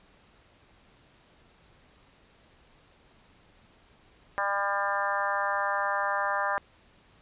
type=harmonic tone with a mistuned harmonic; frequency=200 Hz; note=G3; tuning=35 cents sharp; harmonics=3 / 4 / 5 / 6 / 7 / 8 / 9; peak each=-34 / -33 / -32 / -32 / -37 / -33 / -36 dBFS; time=4.38-6.58 s; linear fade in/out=0 ms; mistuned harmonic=9; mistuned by=-15 cents; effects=pink hiss -60 dBFS RMS until 7.21 s + resampled to 8000 Hz